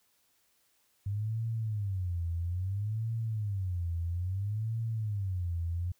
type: tone with vibrato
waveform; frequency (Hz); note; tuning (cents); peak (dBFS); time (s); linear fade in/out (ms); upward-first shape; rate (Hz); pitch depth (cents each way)
sine; 98; G2; 0; -30; 1.06-5.92; 5; sine; 0.6; 260
effects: white hiss -71 dBFS RMS until 5.99 s